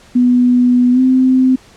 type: tone with pitch glide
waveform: sine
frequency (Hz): 246.9 to 258.6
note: B3 to C4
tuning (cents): 0 to -20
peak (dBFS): -7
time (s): 0.15-1.56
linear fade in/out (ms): 10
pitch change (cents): +80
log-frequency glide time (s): 0.92-1
effects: pink hiss -44 dBFS RMS until 1.76 s + low-pass 8000 Hz 12 dB/octave